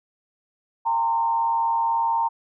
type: tone with frequency modulation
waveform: sine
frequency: 919 Hz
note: A#5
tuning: 25 cents flat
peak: -19 dBFS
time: 0.85-2.29 s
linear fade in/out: 20 ms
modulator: 118 Hz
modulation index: 0.52
effects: none